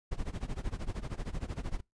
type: noise with tremolo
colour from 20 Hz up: brown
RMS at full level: -33 dBFS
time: 0.11-1.81 s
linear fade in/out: 10 ms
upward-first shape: sine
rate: 13 Hz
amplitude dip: 90%
effects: noise-tail reverb RT60 0.2 s tail -24 dB re dry + resampled to 22050 Hz